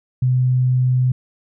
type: tone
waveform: sine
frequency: 127.1 Hz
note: C3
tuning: 50 cents flat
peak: -13 dBFS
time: 0.22-1.12 s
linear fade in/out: 5 ms
effects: none